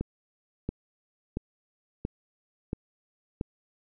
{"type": "click train", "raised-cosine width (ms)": 3, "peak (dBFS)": -17, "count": 6, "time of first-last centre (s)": [0.01, 3.411], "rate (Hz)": 1.47, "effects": []}